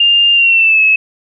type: tone with pitch glide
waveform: sine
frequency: 2805 to 2587 Hz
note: F7 to E7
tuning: +7 to -33 cents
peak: -6 dBFS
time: 0-0.96 s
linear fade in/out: 5 ms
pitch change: -140 cents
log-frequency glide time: 0.33-0.82 s
effects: none